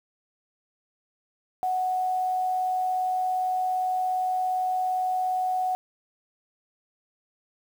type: tone with amplitude modulation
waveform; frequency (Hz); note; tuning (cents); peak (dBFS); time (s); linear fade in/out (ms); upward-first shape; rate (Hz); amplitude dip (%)
sine; 740; F#5; 0; -22; 1.63-5.75; 0; sine; 97.4; 25
effects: 8-bit